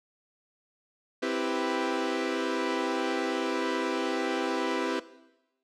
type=chord; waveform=sawtooth; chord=C major seventh; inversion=none; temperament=equal; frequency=261.6 / 329.6 / 392 / 493.9 Hz; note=C4 / E4 / G4 / B4; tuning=0 / 0 / 0 / 0 cents; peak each=-29 dBFS; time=1.22-5 s; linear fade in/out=10 ms; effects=noise-tail reverb RT60 1.0 s tail -17 dB re dry + low-pass 5000 Hz 12 dB/octave